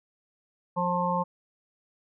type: harmonic tone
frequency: 177.5 Hz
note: F3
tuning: 28 cents sharp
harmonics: 1 / 3 / 5 / 6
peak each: -30 / -31 / -28 / -30 dBFS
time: 0.76-1.24 s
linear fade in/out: 20 ms
effects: none